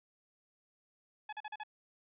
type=tone bursts; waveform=sawtooth; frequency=850 Hz; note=G#5; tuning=40 cents sharp; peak=-36 dBFS; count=5; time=1.29-1.635 s; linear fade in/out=5 ms; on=37 ms; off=40 ms; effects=resampled to 8000 Hz